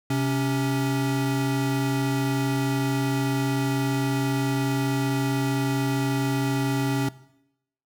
square tone pair together, 131.3 / 278.2 Hz, C3 / C#4, +6 / +6 cents, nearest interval octave + minor second, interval 1300 cents, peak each -25 / -26 dBFS, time 0.1-7.09 s, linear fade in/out 5 ms, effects noise-tail reverb RT60 0.8 s tail -19 dB re dry

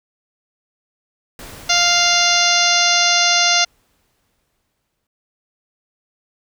pink noise with exponential decay, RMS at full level -35 dBFS, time 1.39-5.07 s, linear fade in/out 2 ms, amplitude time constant 800 ms
harmonic tone, 698.5 Hz, F5, in tune, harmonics 1 / 2 / 3 / 4 / 5 / 6 / 7 / 8 / 9, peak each -21 / -21 / -21 / -21 / -21 / -21 / -21 / -21 / -21 dBFS, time 1.69-3.65 s, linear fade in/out 10 ms
effects none

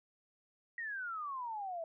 sine exponential sweep, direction down, 1913 to 643 Hz, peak -38 dBFS, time 0.78-1.84 s, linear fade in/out 2 ms, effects none

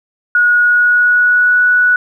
sine tone with pitch glide, 1451 to 1473.8 Hz, F#6 to F#6, -34 to -7 cents, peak -7 dBFS, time 0.35-1.96 s, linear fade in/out 2 ms, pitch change +27 cents, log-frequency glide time 0.62-1.63 s, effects 8-bit

